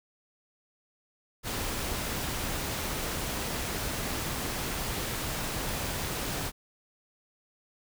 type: noise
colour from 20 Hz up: pink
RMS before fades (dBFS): -33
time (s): 1.43-6.52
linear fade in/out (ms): 50
effects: none